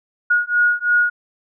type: beating tone pair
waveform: sine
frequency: 1443 / 1446 Hz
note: F#6 / F#6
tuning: -44 / -40 cents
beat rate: 3 Hz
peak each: -17 dBFS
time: 0.3-1.1 s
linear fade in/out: 10 ms
effects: none